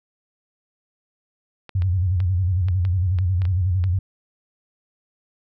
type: clicks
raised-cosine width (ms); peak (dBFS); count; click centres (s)
0.3; -22; 9; 1.693 / 1.821 / 2.203 / 2.685 / 2.851 / 3.187 / 3.419 / 3.453 / 3.84
type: tone with vibrato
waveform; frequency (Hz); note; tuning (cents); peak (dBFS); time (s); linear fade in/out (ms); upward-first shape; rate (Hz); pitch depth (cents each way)
sine; 91.2; F#2; -24; -17; 1.75-3.99; 5; square; 11; 92
effects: none